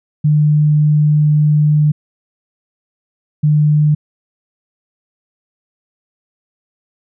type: tone bursts at uneven times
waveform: sine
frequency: 150.3 Hz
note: D3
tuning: 40 cents sharp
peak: -8 dBFS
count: 2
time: 0.24-1.92 / 3.43-3.95 s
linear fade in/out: 10 ms
effects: none